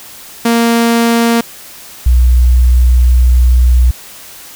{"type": "tone pair in turn", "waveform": ["sawtooth", "sine"], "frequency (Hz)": [232.5, 61.58], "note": ["A#3", "B1"], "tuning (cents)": [-4, -4], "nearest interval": "octave + major seventh", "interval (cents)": 2300, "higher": "first", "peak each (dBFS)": -4, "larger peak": "neither", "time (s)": [[0.45, 1.41], [2.06, 3.91]], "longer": "second", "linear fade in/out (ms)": 5, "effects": ["white hiss -33 dBFS RMS until 4.55 s"]}